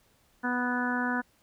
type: harmonic tone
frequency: 246.9 Hz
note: B3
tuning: in tune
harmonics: 1 / 2 / 3 / 4 / 5 / 6 / 7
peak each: -30 / -40 / -37 / -35 / -41 / -32 / -36 dBFS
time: 0.43-1.22 s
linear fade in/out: 20 ms
effects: pink hiss -66 dBFS RMS until 1.42 s